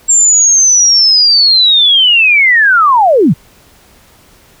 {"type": "linear sweep", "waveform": "sine", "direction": "down", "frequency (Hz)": [7459, 110], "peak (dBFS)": -4, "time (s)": [0.08, 3.34], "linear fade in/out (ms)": 20, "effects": ["pink hiss -44 dBFS RMS until 4.6 s"]}